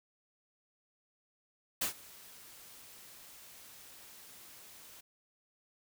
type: noise with ADSR envelope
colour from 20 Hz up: white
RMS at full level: -31 dBFS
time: 1.81-5.01 s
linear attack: 9 ms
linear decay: 110 ms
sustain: -23 dB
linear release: 9 ms
effects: none